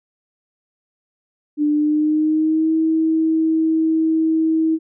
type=tone with pitch glide; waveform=sine; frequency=297.1 to 320.3 Hz; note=D4 to E4; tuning=+20 to -50 cents; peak=-14 dBFS; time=1.57-4.79 s; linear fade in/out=50 ms; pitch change=+130 cents; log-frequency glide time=1.69-2.73 s; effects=none